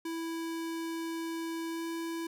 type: tone with pitch glide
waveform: square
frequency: 329.6 to 331.5 Hz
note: E4 to E4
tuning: 0 to +10 cents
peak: -35 dBFS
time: 0.05-2.27 s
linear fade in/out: 5 ms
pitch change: +10 cents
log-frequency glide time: 1.69-1.84 s
effects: none